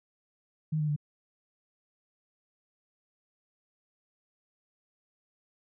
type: tone with pitch steps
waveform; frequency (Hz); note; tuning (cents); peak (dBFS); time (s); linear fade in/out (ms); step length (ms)
sine; 155.56 / 151.57 / 147.68; D#3 / D#3 / D3; 0 / -45 / +10; -26; 0.72-0.963; 10; 81
effects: none